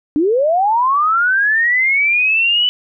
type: linear sweep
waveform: sine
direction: up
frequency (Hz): 280.4 to 2998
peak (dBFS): -11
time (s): 0.16-2.69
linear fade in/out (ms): 0
effects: none